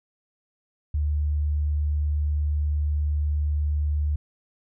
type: tone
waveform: sine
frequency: 74.3 Hz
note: D2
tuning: 21 cents sharp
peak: -21 dBFS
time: 0.94-4.16 s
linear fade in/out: 5 ms
effects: none

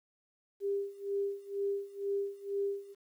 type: tone with tremolo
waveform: sine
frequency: 399.2 Hz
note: G4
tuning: 32 cents sharp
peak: -29 dBFS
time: 0.6-2.95 s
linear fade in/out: 50 ms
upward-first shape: sine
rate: 2.1 Hz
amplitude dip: 90%
effects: 11-bit

